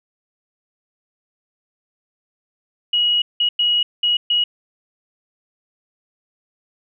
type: tone bursts at uneven times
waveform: sine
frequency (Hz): 2904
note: F#7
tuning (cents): -33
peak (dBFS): -14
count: 5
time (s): 2.93-3.22 / 3.4-3.49 / 3.59-3.83 / 4.03-4.17 / 4.3-4.44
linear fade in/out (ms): 5
effects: none